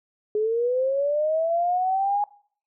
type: linear sweep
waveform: sine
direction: up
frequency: 418.3 to 829 Hz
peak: -20 dBFS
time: 0.35-2.24 s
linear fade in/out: 2 ms
effects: noise-tail reverb RT60 0.5 s tail -21 dB re dry